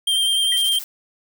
square tone with vibrato, 3171 Hz, G7, 19 cents sharp, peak -17 dBFS, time 0.07-0.79 s, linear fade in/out 5 ms, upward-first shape sine, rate 9.9 Hz, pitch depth 18 cents each way
triangle tone with exponential decay, 1947 Hz, B6, 25 cents flat, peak -24 dBFS, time 0.52-0.63 s, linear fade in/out 2 ms, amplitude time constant 23 ms
blue noise bursts, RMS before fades -33 dBFS, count 4, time 0.57-0.84 s, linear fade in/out 0 ms, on 48 ms, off 26 ms
effects none

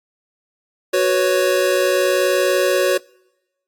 square chord, F# suspended fourth, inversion none, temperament equal, 370 / 493.9 / 554.4 Hz, F#4 / B4 / C#5, 0 / 0 / 0 cents, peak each -19 / -22 / -18 dBFS, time 0.93-2.98 s, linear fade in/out 10 ms, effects noise-tail reverb RT60 1.0 s tail -26 dB re dry + AAC 64 kbps

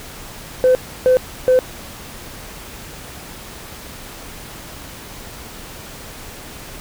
sine tone bursts, 510 Hz, C5, 44 cents flat, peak -7 dBFS, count 3, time 0.64-1.59 s, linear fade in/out 0 ms, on 110 ms, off 310 ms, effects tanh soft clip ceiling -7 dBFS + pink hiss -35 dBFS RMS until 6.8 s

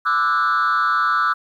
sine tone with frequency modulation, 1318.5 Hz, E6, in tune, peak -13 dBFS, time 0.05-1.34 s, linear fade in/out 20 ms, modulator 146 Hz, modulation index 1.2, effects tanh soft clip ceiling -14 dBFS + 9-bit

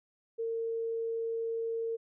sine tone, 456.1 Hz, A#4, 38 cents flat, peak -31 dBFS, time 0.38-1.97 s, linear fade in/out 20 ms, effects none

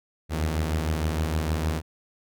sawtooth beating tone pair, 77.78 / 84.28 Hz, D#2 / E2, 0 / +39 cents, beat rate 6.5 Hz, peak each -21 / -27 dBFS, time 0.29-1.82 s, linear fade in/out 50 ms, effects none

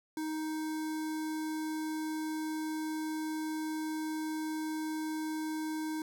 square tone with notch filter, 312.5 Hz, D#4, 8 cents sharp, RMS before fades -36 dBFS, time 0.17-6.02 s, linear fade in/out 2 ms, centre 2800 Hz, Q 1.8, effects none

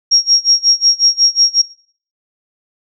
sine tone with tremolo, 5588 Hz, F8, in tune, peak -5 dBFS, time 0.11-1.62 s, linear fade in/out 10 ms, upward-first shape sine, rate 5.5 Hz, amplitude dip 100%, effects noise-tail reverb RT60 0.5 s tail -20 dB re dry

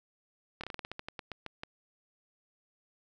slowing click train, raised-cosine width 0.3 ms, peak -23 dBFS, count 14, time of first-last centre 0.61-1.635 s, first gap 26 ms, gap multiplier 1.17, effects none

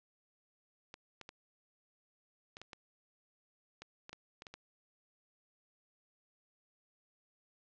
clicks, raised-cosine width 0.2 ms, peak -30 dBFS, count 12, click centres 0.941 / 1.213 / 1.291 / 2.569 / 2.616 / 2.732 / 3.82 / 4.094 / 4.13 / 4.421 / 4.468 / 4.54 s, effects low-pass 6000 Hz 12 dB/octave

